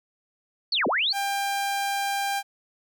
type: linear two-way sweep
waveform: sine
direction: down then up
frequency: 4661 to 185 to 4661 Hz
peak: -21 dBFS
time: 0.72-1.13 s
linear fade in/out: 5 ms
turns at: 0.87 s
type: tone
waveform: sawtooth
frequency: 796 Hz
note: G5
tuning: 26 cents sharp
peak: -21 dBFS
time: 1.12-2.43 s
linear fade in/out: 50 ms
effects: none